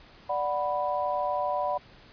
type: chord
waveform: sine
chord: B minor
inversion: first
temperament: equal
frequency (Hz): 587.3 / 740 / 987.8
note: D5 / F#5 / B5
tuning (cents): 0 / 0 / 0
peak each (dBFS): -30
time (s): 0.29-1.78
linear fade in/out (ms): 10
effects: pink hiss -53 dBFS RMS until 2.12 s + resampled to 11025 Hz